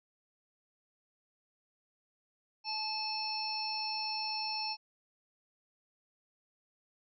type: harmonic tone with a mistuned harmonic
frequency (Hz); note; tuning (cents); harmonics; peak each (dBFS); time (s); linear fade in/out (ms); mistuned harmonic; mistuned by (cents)
866; A5; -28; 1 / 3 / 5 / 6; -39 / -43 / -41 / -37; 2.64-4.77; 50; 6; +57
effects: none